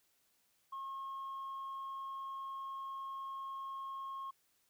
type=tone; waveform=sine; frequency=1081 Hz; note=C#6; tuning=44 cents flat; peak=-39 dBFS; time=0.72-4.31 s; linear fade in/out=10 ms; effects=tanh soft clip ceiling -39 dBFS + white hiss -75 dBFS RMS until 4.69 s